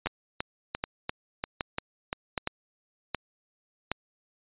two click trains, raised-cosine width 0.3 ms, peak -12 / -13 dBFS, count 6 / 8, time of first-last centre 0.07-3.916 / 0.06-2.474 s, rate 1.3 / 2.9 Hz, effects resampled to 8000 Hz

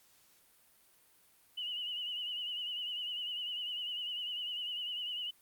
sine tone with vibrato, 2932 Hz, F#7, 16 cents flat, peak -36 dBFS, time 1.57-5.31 s, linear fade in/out 10 ms, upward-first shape sine, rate 10 Hz, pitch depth 59 cents each way, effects white hiss -66 dBFS RMS until 5.41 s + Opus 48 kbps

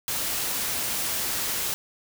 white noise, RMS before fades -28 dBFS, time 0.08-1.74 s, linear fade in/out 0 ms, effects none

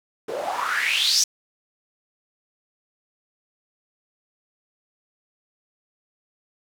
white noise with band-pass filter sweep, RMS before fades -23 dBFS, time 0.28-1.24 s, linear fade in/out 5 ms, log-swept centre 420 to 6200 Hz, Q 6.5, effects none

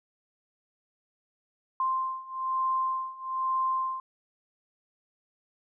sine beating tone pair, 1046.5 / 1047.6 Hz, C6 / C6, 0 / +2 cents, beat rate 1.1 Hz, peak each -31 / -29 dBFS, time 1.8-4 s, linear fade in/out 2 ms, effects none

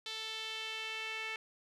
sawtooth tone with band-pass filter sweep, 441.1 Hz, A4, 4 cents sharp, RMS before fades -41 dBFS, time 0.06-1.36 s, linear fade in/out 2 ms, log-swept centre 3700 to 2400 Hz, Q 2.9, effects none

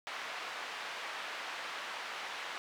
pink band-pass noise, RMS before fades -42 dBFS, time 0.07-2.58 s, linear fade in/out 0 ms, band 930 to 3200 Hz, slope 12 dB/octave, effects none

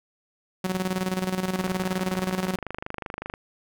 sawtooth tone with tremolo, 185.8 Hz, F#3, 7 cents sharp, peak -19 dBFS, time 0.64-2.56 s, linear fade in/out 5 ms, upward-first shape square, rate 19 Hz, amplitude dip 65%
click train, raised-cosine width 0.5 ms, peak -17 dBFS, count 46, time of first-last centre 1.56-3.339 s, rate 25.3 Hz
effects none

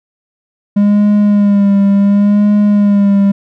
triangle tone with vibrato, 203 Hz, G#3, 39 cents flat, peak -4 dBFS, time 0.76-3.32 s, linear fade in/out 10 ms, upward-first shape sine, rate 0.7 Hz, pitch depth 36 cents each way, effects none

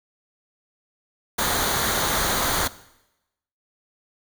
pink noise with comb filter, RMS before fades -23 dBFS, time 1.38-2.68 s, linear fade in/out 10 ms, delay 0.38 ms, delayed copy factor -0.55, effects noise-tail reverb RT60 0.9 s tail -18 dB re dry

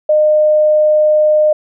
sine tone, 610 Hz, D#5, 34 cents flat, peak -7 dBFS, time 0.09-1.53 s, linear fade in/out 5 ms, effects none

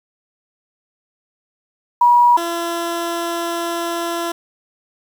sine / 15% pulse tone pair in turn, 964 / 339.6 Hz, B5 / F4, -42 / -48 cents, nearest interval octave + tritone, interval 1806 cents, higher first, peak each -8 / -14 dBFS, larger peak first, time 2.01-2.37 / 2.37-4.32 s, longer second, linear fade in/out 5 ms, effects 7-bit

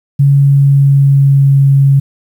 sine tone with pitch glide, 140 to 137.99 Hz, C#3 to C#3, +18 to -8 cents, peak -4 dBFS, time 0.19-2 s, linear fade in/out 10 ms, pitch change -26 cents, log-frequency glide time 0.31-1.64 s, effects 7-bit

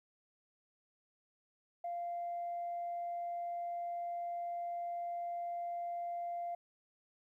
sine tone, 694 Hz, F5, 11 cents flat, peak -36 dBFS, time 1.84-6.55 s, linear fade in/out 5 ms, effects tanh soft clip ceiling -33 dBFS + 13-bit

